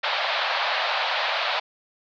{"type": "band-pass noise", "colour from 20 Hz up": "pink", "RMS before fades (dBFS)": -25, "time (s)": [0.03, 1.6], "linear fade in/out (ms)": 10, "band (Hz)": [590, 4400], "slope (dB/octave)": 48, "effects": []}